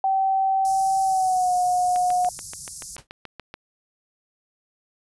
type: tone with pitch glide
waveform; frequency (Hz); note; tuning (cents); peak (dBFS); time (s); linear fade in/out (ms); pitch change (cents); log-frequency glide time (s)
sine; 771 to 723.5; G5 to F#5; -29 to -39; -18; 0.04-2.29; 2; -110; 1.03-1.53
type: band-stop noise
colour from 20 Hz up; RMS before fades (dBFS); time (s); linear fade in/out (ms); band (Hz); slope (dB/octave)
white; -34; 0.65-2.96; 0; 170 to 5100; 48
type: click train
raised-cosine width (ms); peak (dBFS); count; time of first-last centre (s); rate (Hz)
0.3; -20; 12; 1.96-3.54; 6.96
type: noise with exponential decay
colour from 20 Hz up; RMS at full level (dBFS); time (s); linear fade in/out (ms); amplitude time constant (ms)
pink; -36; 2.98-3.07; 2; 18
effects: resampled to 24000 Hz